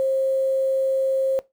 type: tone with quantisation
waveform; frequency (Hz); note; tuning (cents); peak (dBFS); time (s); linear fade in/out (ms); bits
sine; 533; C5; +32; -18; 0-1.39; 0; 8
effects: noise-tail reverb RT60 0.2 s tail -19 dB re dry